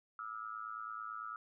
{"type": "tone with amplitude modulation", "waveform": "sine", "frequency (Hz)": 1300, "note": "E6", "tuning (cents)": -24, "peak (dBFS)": -37, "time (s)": [0.19, 1.36], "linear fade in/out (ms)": 2, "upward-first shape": "sine", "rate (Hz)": 109, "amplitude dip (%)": 100, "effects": []}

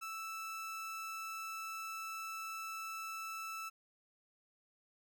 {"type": "tone", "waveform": "30% pulse", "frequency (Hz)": 1318.5, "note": "E6", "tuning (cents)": 0, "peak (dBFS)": -39, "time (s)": [0.01, 3.7], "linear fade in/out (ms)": 20, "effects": []}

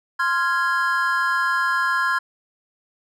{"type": "chord", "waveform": "triangle", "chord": "F minor", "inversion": "second", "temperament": "equal with one note detuned", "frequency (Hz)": [1046.5, 1388.1, 1661.2], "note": ["C6", "F6", "Ab6"], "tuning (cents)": [0, -11, 0], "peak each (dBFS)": -21, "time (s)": [0.19, 2.19], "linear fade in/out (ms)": 10, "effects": []}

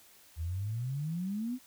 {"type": "exponential sweep", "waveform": "sine", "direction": "up", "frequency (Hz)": [77, 261.6], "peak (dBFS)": -32, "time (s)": [0.36, 1.59], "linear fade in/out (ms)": 50, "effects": ["white hiss -59 dBFS RMS until 1.66 s"]}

